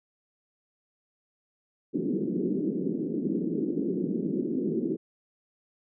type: band-pass noise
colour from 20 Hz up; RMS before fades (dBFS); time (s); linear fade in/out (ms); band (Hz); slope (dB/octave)
white; -29; 1.93-4.97; 20; 170 to 390; 48
effects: none